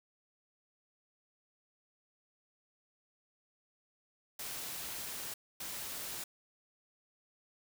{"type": "noise bursts at uneven times", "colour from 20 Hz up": "white", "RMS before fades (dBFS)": -42, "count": 2, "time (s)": [[4.39, 5.34], [5.6, 6.24]], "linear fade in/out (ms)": 5, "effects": []}